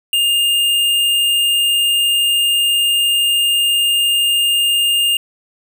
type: tone with hard clipping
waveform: sine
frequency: 2819 Hz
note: F7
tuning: 16 cents sharp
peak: -13 dBFS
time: 0.13-5.17 s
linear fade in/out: 2 ms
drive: 18 dB
effects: none